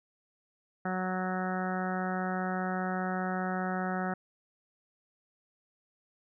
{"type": "harmonic tone", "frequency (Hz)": 185, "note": "F#3", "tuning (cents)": 0, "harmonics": [1, 2, 3, 4, 5, 6, 7, 8, 9, 10], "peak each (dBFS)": [-33, -40, -41, -36, -46, -49, -40, -41, -45, -45], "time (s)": [0.85, 4.14], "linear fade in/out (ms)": 5, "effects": []}